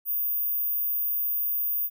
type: tone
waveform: sine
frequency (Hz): 14917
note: A#9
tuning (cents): 0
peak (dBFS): -24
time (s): 0.05-1.9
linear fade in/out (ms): 50
effects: none